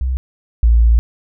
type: tone pair in turn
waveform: sine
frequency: 64.1 / 57.31 Hz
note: C2 / A#1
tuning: -35 / -29 cents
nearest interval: major second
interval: 194 cents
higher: first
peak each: -15 / -7 dBFS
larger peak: second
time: 0.01-0.17 / 0.63-0.99 s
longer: second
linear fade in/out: 0 ms
effects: none